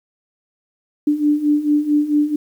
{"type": "beating tone pair", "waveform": "sine", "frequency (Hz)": [293.1, 297.6], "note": ["D4", "D4"], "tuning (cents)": [-3, 23], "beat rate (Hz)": 4.5, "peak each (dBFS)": [-19, -15], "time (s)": [1.07, 2.36], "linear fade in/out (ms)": 5, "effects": ["8-bit"]}